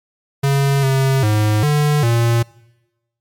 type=tone with pitch steps; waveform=square; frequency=138.7 / 134.3 / 106.4 / 148.4 / 117 Hz; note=C#3 / C3 / G#2 / D3 / A#2; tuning=+1 / +46 / +42 / +18 / +7 cents; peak=-13 dBFS; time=0.43-2.43 s; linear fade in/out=10 ms; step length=400 ms; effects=noise-tail reverb RT60 1.0 s tail -24 dB re dry + MP3 96 kbps